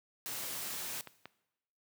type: noise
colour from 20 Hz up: white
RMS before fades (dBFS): -40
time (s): 0.26-1.01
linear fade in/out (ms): 0
type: clicks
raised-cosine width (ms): 0.3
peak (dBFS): -29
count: 3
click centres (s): 0.436 / 1.073 / 1.256
effects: noise-tail reverb RT60 0.9 s tail -19 dB re dry + high-pass 100 Hz 12 dB/octave